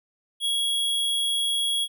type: tone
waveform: square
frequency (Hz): 3322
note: G#7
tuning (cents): 0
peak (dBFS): -23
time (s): 0.4-1.88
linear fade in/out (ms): 50
effects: none